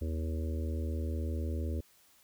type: harmonic tone with a mistuned harmonic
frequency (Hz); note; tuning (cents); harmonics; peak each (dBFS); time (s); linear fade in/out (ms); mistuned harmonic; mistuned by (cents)
79.8; D#2; +44; 1 / 3 / 4 / 5 / 6 / 7; -32 / -42 / -44 / -46 / -48 / -49; 0.01-1.81; 10; 1; -42
effects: white hiss -64 dBFS RMS until 2.23 s